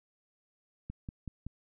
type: click train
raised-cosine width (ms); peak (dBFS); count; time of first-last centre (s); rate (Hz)
5; -27; 4; 0.9-1.466; 5.3
effects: none